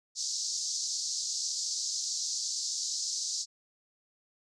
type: band-pass noise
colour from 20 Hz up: white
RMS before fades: -34 dBFS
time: 0.15-3.46 s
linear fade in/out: 50 ms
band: 4400 to 7000 Hz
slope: 48 dB/octave
effects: none